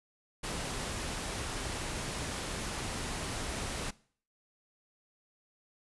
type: noise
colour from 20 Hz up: pink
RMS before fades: -37 dBFS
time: 0.43-3.91 s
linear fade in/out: 10 ms
effects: noise-tail reverb RT60 0.5 s tail -21 dB re dry + resampled to 24000 Hz